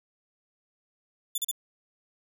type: tone bursts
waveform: 10% pulse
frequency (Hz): 3494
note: A7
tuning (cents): -13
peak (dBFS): -19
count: 3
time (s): 1.35-1.514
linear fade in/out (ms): 5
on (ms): 30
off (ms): 37
effects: none